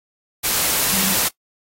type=tone in noise; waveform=sine; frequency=193.9 Hz; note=G3; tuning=19 cents flat; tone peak=-27 dBFS; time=0.91-1.15 s; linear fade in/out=20 ms; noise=white; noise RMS=-19 dBFS; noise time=0.43-1.29 s; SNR=-11 dB; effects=noise-tail reverb RT60 0.1 s tail -21 dB re dry + AAC 48 kbps